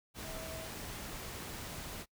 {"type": "tone in noise", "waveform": "sine", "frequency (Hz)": 645, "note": "E5", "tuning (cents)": -38, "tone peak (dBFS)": -46, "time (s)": [0.22, 0.7], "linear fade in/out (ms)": 50, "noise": "pink", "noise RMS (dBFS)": -44, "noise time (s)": [0.14, 2.06], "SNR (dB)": -5, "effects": ["noise-tail reverb RT60 0.1 s tail -23 dB re dry"]}